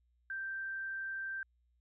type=tone; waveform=sine; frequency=1568 Hz; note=G6; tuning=in tune; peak=-37 dBFS; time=0.3-1.43 s; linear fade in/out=2 ms; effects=added 60 Hz sine -70 dBFS peak until 1.8 s